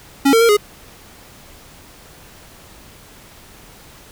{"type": "tone with pitch steps", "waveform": "square", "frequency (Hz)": [276.5, 455.1, 463.2, 415.2], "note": ["C#4", "A#4", "A#4", "G#4"], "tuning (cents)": [-4, -42, -11, 0], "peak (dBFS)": -10, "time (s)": [0.25, 0.57], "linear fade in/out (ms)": 10, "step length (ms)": 80, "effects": ["pink hiss -43 dBFS RMS until 4.11 s"]}